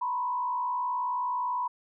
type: tone with frequency modulation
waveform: sine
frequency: 987.8 Hz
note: B5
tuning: in tune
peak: -27 dBFS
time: 0.01-1.68 s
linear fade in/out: 10 ms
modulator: 59.3 Hz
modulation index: 0.68
effects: none

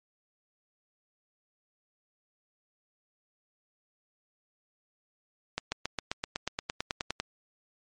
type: accelerating click train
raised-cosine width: 0.2 ms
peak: -13 dBFS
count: 15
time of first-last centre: 5.58-7.2 s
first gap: 140 ms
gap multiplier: 0.97
effects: MP3 48 kbps

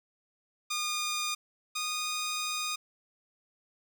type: tone pair in turn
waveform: 10% pulse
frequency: 1219 / 1233.9 Hz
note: D#6 / D#6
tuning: -36 / -15 cents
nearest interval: unison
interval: 21 cents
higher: second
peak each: -22 / -23 dBFS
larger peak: first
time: 0.7-1.35 / 1.75-2.76 s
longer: second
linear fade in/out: 10 ms
effects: none

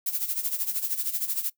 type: noise with tremolo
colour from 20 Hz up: violet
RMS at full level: -26 dBFS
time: 0.06-1.5 s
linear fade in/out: 5 ms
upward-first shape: sine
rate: 13 Hz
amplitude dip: 75%
effects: noise-tail reverb RT60 0.1 s tail -19 dB re dry

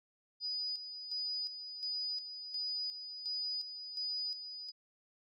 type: tone with tremolo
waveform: sine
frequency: 4953 Hz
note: D#8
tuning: 9 cents flat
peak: -35 dBFS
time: 0.4-4.72 s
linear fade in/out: 50 ms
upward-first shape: square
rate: 1.4 Hz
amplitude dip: 60%
effects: none

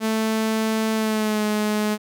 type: tone with pitch glide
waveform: sawtooth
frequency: 220.3 to 211.7 Hz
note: A3 to G#3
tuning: +2 to +33 cents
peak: -16 dBFS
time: 0-1.98 s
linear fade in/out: 50 ms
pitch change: -69 cents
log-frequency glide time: 0.94-1.44 s
effects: none

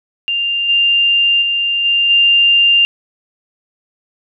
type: tone with level steps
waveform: sine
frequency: 2794 Hz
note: F7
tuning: in tune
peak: -14 / -9 / -13 / -10 / -7 dBFS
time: 0.28-2.85 s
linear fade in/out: 0 ms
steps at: 0.68 / 1.41 / 1.84 / 2.09 s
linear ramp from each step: 20 ms
effects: none

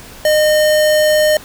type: tone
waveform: square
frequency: 611 Hz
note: D#5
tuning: 32 cents flat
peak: -10 dBFS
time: 0.25-1.37 s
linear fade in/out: 2 ms
effects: pink hiss -36 dBFS RMS until 1.44 s

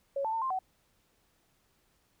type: tone with pitch steps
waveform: sine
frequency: 554 / 883 / 902 / 1051 / 752 Hz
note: C#5 / A5 / A5 / C6 / F#5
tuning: -1 / +6 / +43 / +7 / +28 cents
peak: -29 dBFS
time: 0.16-0.59 s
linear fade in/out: 5 ms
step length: 86 ms
effects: pink hiss -71 dBFS RMS until 2.2 s

